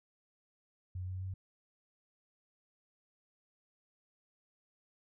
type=tone with pitch steps; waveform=sine; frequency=91.4 / 92.84 / 94.3 Hz; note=F#2 / F#2 / F#2; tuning=-21 / +6 / +33 cents; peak=-37 dBFS; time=0.95-1.34 s; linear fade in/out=5 ms; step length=130 ms; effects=none